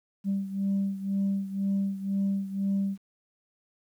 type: beating tone pair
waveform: sine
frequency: 196 / 198 Hz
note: G3 / G3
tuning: 0 / +18 cents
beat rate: 2 Hz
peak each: -26 / -30 dBFS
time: 0.24-2.98 s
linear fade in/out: 50 ms
effects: tanh soft clip ceiling -21 dBFS + 10-bit